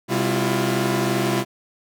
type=tone cluster; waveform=sawtooth; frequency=129.2 / 199.9 / 332.4 / 355.5 Hz; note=C3 / G3 / E4 / F4; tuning=-21 / +34 / +15 / +31 cents; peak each=-21 dBFS; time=0.08-1.45 s; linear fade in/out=50 ms; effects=none